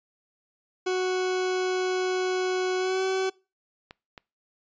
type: tone with pitch glide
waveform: 40% pulse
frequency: 369.6 to 379.3 Hz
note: F#4 to F#4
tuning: -2 to +43 cents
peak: -23 dBFS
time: 0.86-3.3 s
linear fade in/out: 10 ms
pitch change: +45 cents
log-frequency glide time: 2.78-3.03 s
type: clicks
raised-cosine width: 0.3 ms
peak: -26 dBFS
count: 2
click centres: 3.909 / 4.178 s
effects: noise-tail reverb RT60 0.3 s tail -24 dB re dry + resampled to 16000 Hz